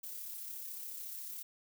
violet noise with amplitude modulation, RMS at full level -43 dBFS, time 0.03-1.43 s, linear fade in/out 10 ms, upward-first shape sine, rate 34 Hz, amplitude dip 30%, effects none

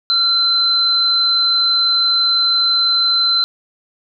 sine tone pair together, 1369 / 4063 Hz, F6 / B7, -35 / +48 cents, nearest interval octave + perfect fifth, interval 1883 cents, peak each -23 / -12 dBFS, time 0.1-3.44 s, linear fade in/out 0 ms, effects none

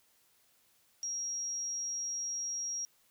sine tone, 5640 Hz, F8, 16 cents sharp, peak -34 dBFS, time 1.03-2.85 s, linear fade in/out 0 ms, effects white hiss -69 dBFS RMS until 3.1 s

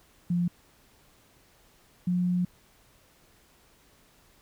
sine tone pair in turn, 174.61 / 178.79 Hz, F3 / F3, 0 / +41 cents, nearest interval unison, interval 41 cents, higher second, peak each -23 dBFS, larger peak neither, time 0.3-0.48 / 2.07-2.45 s, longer second, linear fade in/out 5 ms, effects pink hiss -61 dBFS RMS until 4.41 s

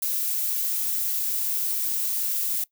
violet noise, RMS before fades -26 dBFS, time 0.02-2.64 s, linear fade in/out 5 ms, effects noise-tail reverb RT60 0.1 s tail -21 dB re dry

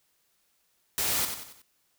white noise with echo, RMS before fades -28 dBFS, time 0.98-1.25 s, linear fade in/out 0 ms, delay 92 ms, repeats 4, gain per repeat -7 dB, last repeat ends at 1.618 s, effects white hiss -71 dBFS RMS until 1.98 s

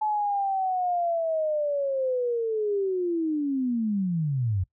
sine linear sweep, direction down, 862 to 87.3 Hz, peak -23 dBFS, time 0.01-4.64 s, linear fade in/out 10 ms, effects noise-tail reverb RT60 0.1 s tail -20 dB re dry

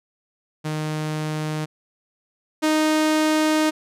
sawtooth tone pair in turn, 154.2 / 310 Hz, D#3 / D#4, -15 / -6 cents, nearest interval octave, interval 1209 cents, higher second, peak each -20 / -13 dBFS, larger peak second, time 0.64-1.66 / 2.62-3.71 s, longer second, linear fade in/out 20 ms, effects low-pass 11000 Hz 12 dB/octave

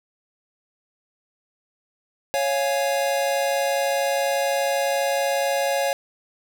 square chord, Db major, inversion none, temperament equal, 554.4 / 698.5 / 830.6 Hz, Db5 / F5 / Ab5, 0 / 0 / 0 cents, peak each -23 / -27 / -29 dBFS, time 2.34-5.93 s, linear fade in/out 0 ms, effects none

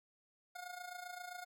25% pulse tone with amplitude modulation, 718 Hz, F5, 48 cents sharp, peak -39 dBFS, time 0.55-1.45 s, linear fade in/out 10 ms, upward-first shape sine, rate 27.6 Hz, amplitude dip 70%, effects none

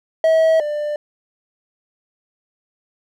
triangle tone pair in turn, 644 / 594.2 Hz, E5 / D5, -41 / +20 cents, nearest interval minor second, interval 139 cents, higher first, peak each -9 / -18 dBFS, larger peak first, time 0.24-0.6 / 0.6-0.96 s, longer neither, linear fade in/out 2 ms, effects none

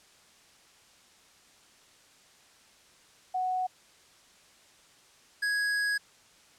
sine / square tone pair in turn, 740 / 1661.2 Hz, F#5 / G#6, 0 / 0 cents, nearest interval octave + major second, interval 1400 cents, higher second, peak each -27 dBFS, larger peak neither, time 3.34-3.67 / 5.42-5.98 s, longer second, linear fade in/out 10 ms, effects white hiss -59 dBFS RMS until 6.58 s + low-pass 8000 Hz 12 dB/octave

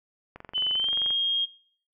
click train, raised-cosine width 0.5 ms, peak -26 dBFS, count 18, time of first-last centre 0.36-1.106 s, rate 22.8 Hz
sine tone with pitch glide, 3024 to 3241 Hz, F#7 to G#7, +37 to -43 cents, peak -23 dBFS, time 0.54-1.46 s, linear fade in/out 20 ms, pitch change +120 cents, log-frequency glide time 0.73-0.94 s
effects noise-tail reverb RT60 0.6 s tail -23 dB re dry

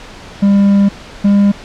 triangle tone pair in turn, 199.7 / 201.4 Hz, G3 / G3, +32 / +47 cents, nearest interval unison, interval 15 cents, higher second, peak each -4 dBFS, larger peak neither, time 0.42-0.89 / 1.24-1.52 s, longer first, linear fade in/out 10 ms, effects pink hiss -33 dBFS RMS until 1.64 s + low-pass 5000 Hz 12 dB/octave

